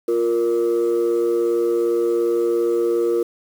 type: tone pair together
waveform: sine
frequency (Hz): 350.3 / 467.6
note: F4 / A#4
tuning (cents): +5 / +5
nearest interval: perfect fourth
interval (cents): 500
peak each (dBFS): -17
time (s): 0.08-3.23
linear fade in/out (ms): 5
effects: tanh soft clip ceiling -13 dBFS + 7-bit